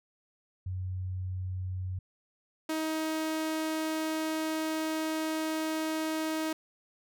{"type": "tone pair in turn", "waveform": ["sine", "sawtooth"], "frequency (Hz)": [92.5, 315.8], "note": ["F#2", "D#4"], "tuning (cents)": [0, 26], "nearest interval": "octave + major sixth", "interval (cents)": 2126, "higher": "second", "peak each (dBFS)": [-32, -26], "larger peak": "second", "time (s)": [[0.66, 1.99], [2.69, 6.53]], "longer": "second", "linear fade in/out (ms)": 5, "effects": []}